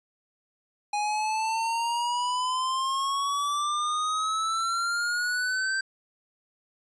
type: exponential sweep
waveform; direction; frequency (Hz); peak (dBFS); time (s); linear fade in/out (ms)
square; up; 826 to 1568; -26; 0.93-5.81; 5
effects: resampled to 22050 Hz